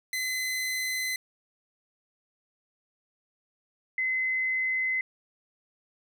sawtooth / sine tone pair in turn, 2035 / 2045 Hz, C7 / C7, -49 / -40 cents, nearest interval unison, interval 9 cents, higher second, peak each -25 dBFS, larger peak neither, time 0.13-1.16 / 3.98-5.01 s, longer neither, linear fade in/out 2 ms, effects none

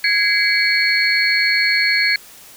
sine tone cluster, 1659 / 2066 / 2273 / 4344 Hz, G#6 / C7 / C#7 / C#8, -2 / -22 / +43 / -36 cents, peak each -19 dBFS, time 0.04-2.16 s, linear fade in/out 2 ms, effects white hiss -42 dBFS RMS until 2.56 s

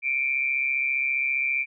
sine tone with amplitude modulation, 2354 Hz, D7, 3 cents sharp, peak -19 dBFS, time 0.02-1.66 s, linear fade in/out 50 ms, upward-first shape sine, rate 135 Hz, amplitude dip 70%, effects none

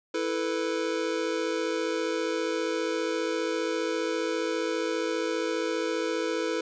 square chord, E suspended fourth, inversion none, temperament just, 329.6 / 439.5 / 494.4 Hz, E4 / A4 / B4, 0 / -2 / +2 cents, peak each -32 dBFS, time 0.14-6.61 s, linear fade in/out 5 ms, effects resampled to 16000 Hz + 10-bit

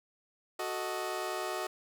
20% pulse chord, D# diminished, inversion first, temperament equal, 370 / 440 / 622.3 Hz, F#4 / A4 / D#5, 0 / 0 / 0 cents, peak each -32 / -36 / -33 dBFS, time 0.59-1.67 s, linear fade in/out 5 ms, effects none

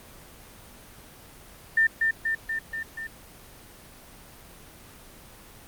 sine tone with echo, 1800 Hz, A6, 39 cents sharp, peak -17 dBFS, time 1.77-1.87 s, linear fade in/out 5 ms, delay 240 ms, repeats 5, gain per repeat -3 dB, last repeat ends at 3.07 s, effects pink hiss -48 dBFS RMS until 5.67 s + Opus 24 kbps

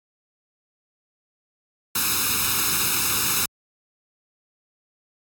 white noise with comb filter, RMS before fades -22 dBFS, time 1.95-3.46 s, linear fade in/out 5 ms, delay 0.77 ms, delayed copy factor +0.95, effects high-pass 60 Hz 12 dB/octave + AAC 64 kbps

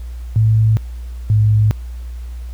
sine tone pair in turn, 110 / 106.75 Hz, A2 / G#2, 0 / +48 cents, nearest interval minor second, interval 52 cents, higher first, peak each -9 dBFS, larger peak neither, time 0.36-0.77 / 1.3-1.71 s, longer neither, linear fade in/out 0 ms, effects added 60 Hz sine -25 dBFS peak until 2.53 s + pink hiss -49 dBFS RMS until 2.53 s

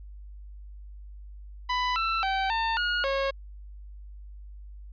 sawtooth tone with pitch steps, 996 / 1335 / 772 / 900 / 1439 / 546 Hz, B5 / E6 / G5 / A5 / F#6 / C#5, +14 / +22 / -27 / +39 / -49 / -26 cents, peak -21 dBFS, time 1.69-3.31 s, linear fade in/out 10 ms, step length 270 ms, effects added 50 Hz sine -41 dBFS peak until 4.92 s + resampled to 11025 Hz

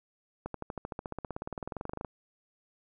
accelerating click train, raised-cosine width 1 ms, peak -22 dBFS, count 29, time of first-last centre 0.46-2.048 s, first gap 83 ms, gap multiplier 0.97, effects none

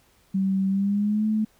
sine tone with pitch glide, 192.4 to 216 Hz, G3 to A3, -32 to -32 cents, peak -20 dBFS, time 0.34-1.45 s, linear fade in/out 10 ms, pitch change +200 cents, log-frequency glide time 0.68-1.26 s, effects pink hiss -61 dBFS RMS until 1.59 s

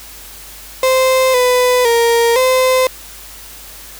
35% pulse tone with pitch steps, 520 / 498.7 / 466.4 / 515 Hz, C5 / B4 / A#4 / C5, -11 / +17 / +1 / -28 cents, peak -8 dBFS, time 0.83-2.87 s, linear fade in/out 2 ms, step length 510 ms, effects added 50 Hz sine -41 dBFS peak until 3.99 s + white hiss -35 dBFS RMS until 3.99 s

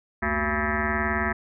sine tone with frequency modulation, 985 Hz, B5, 5 cents flat, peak -22 dBFS, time 0.22-1.33 s, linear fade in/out 10 ms, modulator 153 Hz, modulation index 6.5, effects none

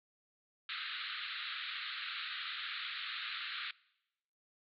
white band-pass noise, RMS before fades -42 dBFS, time 0.69-3.71 s, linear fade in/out 2 ms, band 1200 to 4200 Hz, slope 96 dB/octave, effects noise-tail reverb RT60 0.9 s tail -23 dB re dry

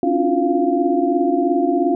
sine tone cluster, 271.8 / 294.7 / 340.4 / 357.2 / 695 Hz, C#4 / D4 / F4 / F4 / F5, -34 / +6 / -44 / +39 / -9 cents, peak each -21 dBFS, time 0.03-1.95 s, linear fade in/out 2 ms, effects none

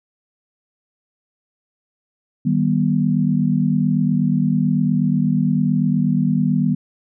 sine chord, Eb augmented, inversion none, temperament just, 155.56 / 194.45 / 243.1 Hz, Eb3 / G3 / B3, 0 / -14 / -27 cents, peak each -19 dBFS, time 2.45-6.75 s, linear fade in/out 10 ms, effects none

